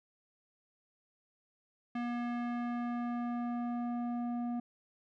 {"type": "tone with low-pass filter sweep", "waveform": "square", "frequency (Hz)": 240, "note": "B3", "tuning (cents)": -49, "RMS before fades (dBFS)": -36, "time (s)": [1.95, 4.6], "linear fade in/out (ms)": 5, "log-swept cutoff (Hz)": [2200, 660], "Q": 1.1, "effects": []}